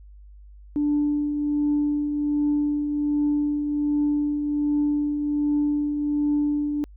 sine tone with tremolo, 293.7 Hz, D4, in tune, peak -17 dBFS, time 0.76-6.84 s, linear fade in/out 0 ms, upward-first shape triangle, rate 1.3 Hz, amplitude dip 50%, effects tanh soft clip ceiling -15 dBFS + added 50 Hz sine -43 dBFS peak until 6.96 s

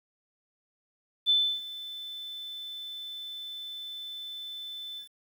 sine tone with ADSR envelope, 3520 Hz, A7, in tune, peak -19 dBFS, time 1.26-5.09 s, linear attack 35 ms, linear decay 310 ms, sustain -18 dB, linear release 110 ms, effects 9-bit

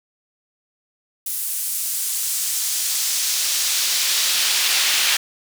brown noise with high-pass filter sweep, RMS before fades -21 dBFS, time 1.26-5.17 s, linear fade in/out 5 ms, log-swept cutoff 11000 to 2900 Hz, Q 0.97, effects none

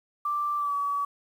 sine tone with pitch glide, 1175 to 1139.6 Hz, D6 to C#6, +1 to +48 cents, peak -25 dBFS, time 0.25-1.05 s, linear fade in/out 5 ms, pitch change -53 cents, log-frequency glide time 0.57-0.74 s, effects 9-bit

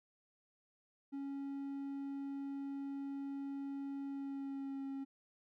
triangle tone with pitch glide, 277.2 to 272.4 Hz, C#4 to C#4, 0 to -30 cents, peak -38 dBFS, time 1.12-5.05 s, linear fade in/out 20 ms, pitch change -30 cents, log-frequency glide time 4.06-4.85 s, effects none

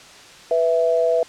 sine tone pair together, 493.9 / 659.3 Hz, B4 / E5, 0 / 0 cents, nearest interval perfect fourth, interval 500 cents, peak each -18 dBFS, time 0.51-1.23 s, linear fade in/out 2 ms, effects white hiss -43 dBFS RMS until 1.28 s + low-pass 6000 Hz 12 dB/octave

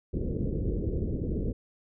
pink low-pass noise, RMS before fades -30 dBFS, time 0.13-1.53 s, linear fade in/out 10 ms, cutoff 480 Hz, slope 48 dB/octave, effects none

